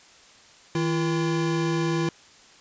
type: tone pair together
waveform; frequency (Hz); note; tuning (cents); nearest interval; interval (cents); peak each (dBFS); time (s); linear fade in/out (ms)
square; 159.67 / 340; D#3 / F4; +45 / -46; octave + minor second; 1309; -26; 0.75-2.09; 2
effects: white hiss -52 dBFS RMS until 2.6 s + resampled to 16000 Hz